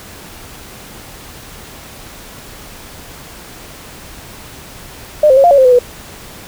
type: tone with pitch steps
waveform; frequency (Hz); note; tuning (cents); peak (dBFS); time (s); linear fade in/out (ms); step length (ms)
sine; 603 / 524 / 547 / 697 / 562 / 523 / 502 / 491.1; D5 / C5 / C#5 / F5 / C#5 / C5 / B4 / B4; +46 / +2 / -23 / -4 / +24 / -1 / +28 / -10; -4; 5.23-5.79; 5; 70
effects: pink hiss -34 dBFS RMS until 6.47 s